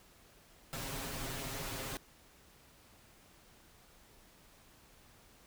pink noise with comb filter, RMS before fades -41 dBFS, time 0.73-1.97 s, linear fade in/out 0 ms, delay 7.4 ms, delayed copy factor +0.7, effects pink hiss -62 dBFS RMS until 5.46 s

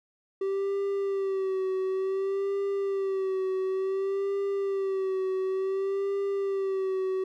triangle tone with vibrato, 387.1 Hz, G4, 22 cents flat, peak -24 dBFS, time 0.41-7.24 s, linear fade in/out 5 ms, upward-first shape sine, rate 0.56 Hz, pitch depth 44 cents each way, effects none

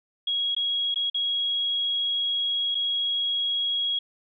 sine tone with dropouts, 3309 Hz, G#7, 7 cents flat, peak -23 dBFS, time 0.27-3.99 s, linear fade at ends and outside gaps 5 ms, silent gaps 0.549-0.564 / 0.944-0.958 / 1.1-1.144 / 2.747-2.751 s, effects none

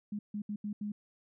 sine tone bursts at uneven times, 207.7 Hz, G#3, in tune, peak -34 dBFS, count 5, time 0.12-0.19 / 0.34-0.42 / 0.49-0.56 / 0.64-0.73 / 0.81-0.92 s, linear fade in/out 5 ms, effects none

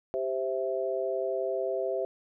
sine chord, C major, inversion second, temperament equal, 392 / 523.3 / 659.3 Hz, G4 / C5 / E5, 0 / 0 / 0 cents, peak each -32 / -32 / -32 dBFS, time 0.14-2.05 s, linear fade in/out 0 ms, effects none

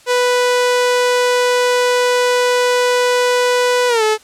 sawtooth tone with pitch glide, 493.9 to 432.5 Hz, B4 to A4, 0 to -30 cents, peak -8 dBFS, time 0.06-4.18 s, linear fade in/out 50 ms, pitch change -230 cents, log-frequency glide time 3.88-4.03 s, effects white hiss -46 dBFS RMS until 4.23 s + low-pass 9000 Hz 12 dB/octave

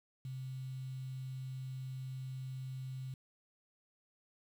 sine tone with quantisation, 130.81 Hz, C3, in tune, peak -40 dBFS, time 0.25-3.14 s, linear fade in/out 2 ms, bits 10, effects none

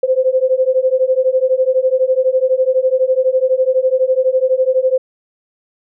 sine beating tone pair, 512 / 524 Hz, C5 / C5, -38 / +2 cents, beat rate 12 Hz, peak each -14 dBFS, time 0.03-4.98 s, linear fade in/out 5 ms, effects none

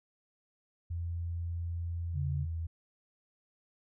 sine tone with pitch glide, 85.1 to 82.44 Hz, F2 to E2, -44 to +1 cents, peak -33 dBFS, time 0.9-2.67 s, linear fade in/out 10 ms, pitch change -55 cents, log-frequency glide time 2.1-2.52 s
sine tone, 140 Hz, C#3, 18 cents sharp, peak -32 dBFS, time 2.13-2.47 s, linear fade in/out 50 ms
effects none

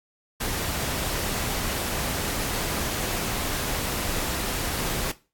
pink noise, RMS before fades -28 dBFS, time 0.4-5.12 s, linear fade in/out 10 ms, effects noise-tail reverb RT60 0.3 s tail -17 dB re dry + AAC 64 kbps

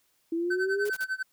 sine linear sweep, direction up, 326.3 to 419.8 Hz, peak -26 dBFS, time 0.32-0.9 s, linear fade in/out 5 ms
triangle tone with tremolo, 1529 Hz, G6, 44 cents flat, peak -24 dBFS, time 0.5-1.23 s, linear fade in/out 10 ms, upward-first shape sine, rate 10 Hz, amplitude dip 95%
white noise bursts, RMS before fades -42 dBFS, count 3, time 0.85-1.045 s, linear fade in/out 5 ms, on 41 ms, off 36 ms
effects white hiss -70 dBFS RMS until 1.32 s

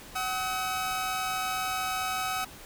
sawtooth tone pair together, 753 / 1277.8 Hz, F#5 / D#6, +30 / +46 cents, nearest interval major sixth, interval 916 cents, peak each -28 dBFS, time 0.15-2.45 s, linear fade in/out 10 ms, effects pink hiss -47 dBFS RMS until 2.65 s

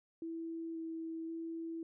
sine tone with vibrato, 327.5 Hz, E4, 11 cents flat, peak -39 dBFS, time 0.22-1.83 s, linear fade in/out 2 ms, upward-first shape square, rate 0.94 Hz, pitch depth 9 cents each way, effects none

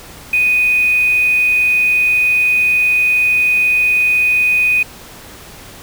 sine tone with quantisation, 2489 Hz, D#7, in tune, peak -10 dBFS, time 0.33-4.83 s, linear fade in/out 5 ms, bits 5, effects pink hiss -36 dBFS RMS until 5.82 s

